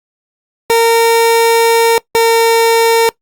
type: tone pair in turn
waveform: 30% pulse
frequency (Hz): 460 / 457.7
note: A#4 / A#4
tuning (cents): -23 / -32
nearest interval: unison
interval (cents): 9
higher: first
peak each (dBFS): -4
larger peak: neither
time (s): 0.7-1.98 / 2.15-3.09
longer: first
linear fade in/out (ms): 0
effects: noise-tail reverb RT60 0.1 s tail -21 dB re dry + Opus 48 kbps